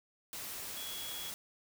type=tone in noise; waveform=sine; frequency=3349 Hz; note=G#7; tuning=14 cents sharp; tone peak=-44 dBFS; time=0.77-1.3 s; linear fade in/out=0 ms; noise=white; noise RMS=-43 dBFS; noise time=0.33-1.34 s; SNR=-4 dB; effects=none